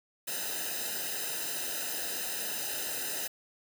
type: noise with comb filter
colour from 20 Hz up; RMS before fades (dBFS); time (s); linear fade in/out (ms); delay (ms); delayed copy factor
white; -35; 0.27-3.28; 10; 0.89; -0.95
effects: none